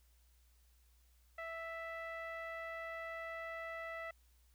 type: tone with low-pass filter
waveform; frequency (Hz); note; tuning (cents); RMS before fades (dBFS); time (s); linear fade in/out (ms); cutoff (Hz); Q
sawtooth; 659.3; E5; 0; -45; 1.38-4.11; 5; 2000; 3.2
effects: added 60 Hz sine -66 dBFS peak until 4.54 s + white hiss -75 dBFS RMS until 4.54 s